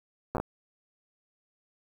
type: slowing click train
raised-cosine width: 1 ms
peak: -16 dBFS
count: 5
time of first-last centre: 0.35-0.4 s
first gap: 8 ms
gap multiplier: 1.31
effects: 8-bit